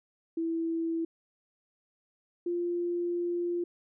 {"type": "tone pair in turn", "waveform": "sine", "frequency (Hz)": [329.6, 348], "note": ["E4", "F4"], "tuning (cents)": [0, -6], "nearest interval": "minor second", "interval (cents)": 94, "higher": "second", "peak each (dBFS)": -28, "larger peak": "neither", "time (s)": [[0.37, 1.05], [2.46, 3.64]], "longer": "second", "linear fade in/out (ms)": 5, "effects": []}